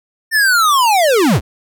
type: linear sweep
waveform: square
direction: down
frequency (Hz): 1815 to 51.6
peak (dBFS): -10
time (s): 0.31-1.41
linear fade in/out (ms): 50
effects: none